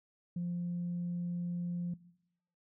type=tone; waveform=sine; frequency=174.61 Hz; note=F3; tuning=in tune; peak=-32 dBFS; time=0.36-1.94 s; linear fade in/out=5 ms; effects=noise-tail reverb RT60 0.8 s tail -20 dB re dry + tanh soft clip ceiling -30 dBFS